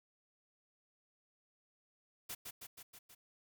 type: noise with echo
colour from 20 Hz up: white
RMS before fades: -44 dBFS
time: 2.29-2.35 s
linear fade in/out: 10 ms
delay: 160 ms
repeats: 5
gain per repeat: -3 dB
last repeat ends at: 3.15 s
effects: none